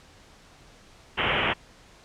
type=low-pass noise; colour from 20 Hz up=white; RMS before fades=-25 dBFS; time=1.17-1.54 s; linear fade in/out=20 ms; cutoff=3200 Hz; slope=96 dB/octave; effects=pink hiss -53 dBFS RMS until 2.04 s + low-pass 7000 Hz 12 dB/octave